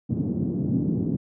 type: band-pass noise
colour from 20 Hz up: white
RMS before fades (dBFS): -25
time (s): 0.09-1.17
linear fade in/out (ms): 20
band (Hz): 110 to 270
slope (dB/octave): 24
effects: none